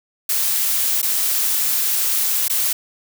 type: noise with dropouts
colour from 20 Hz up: blue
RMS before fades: -19 dBFS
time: 0.29-2.73 s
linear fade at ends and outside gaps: 5 ms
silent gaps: 1.017-1.027 / 2.482-2.497 s
effects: none